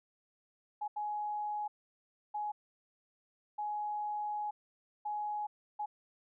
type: tone bursts at uneven times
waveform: sine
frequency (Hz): 838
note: G#5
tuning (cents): +15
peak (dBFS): -34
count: 6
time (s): 0.81-0.88 / 0.96-1.68 / 2.34-2.52 / 3.58-4.51 / 5.05-5.47 / 5.79-5.86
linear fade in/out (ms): 10
effects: none